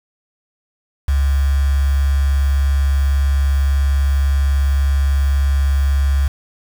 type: tone with quantisation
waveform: sine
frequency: 69.3 Hz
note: C#2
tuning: in tune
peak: -12 dBFS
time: 1.08-6.28 s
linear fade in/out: 5 ms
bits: 5
effects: none